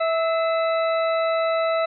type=harmonic tone with a mistuned harmonic; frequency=654 Hz; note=E5; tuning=14 cents flat; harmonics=1 / 2 / 3 / 4 / 6; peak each=-20 / -26 / -33 / -36 / -36 dBFS; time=0-1.86 s; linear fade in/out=10 ms; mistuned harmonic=3; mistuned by=+59 cents; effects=none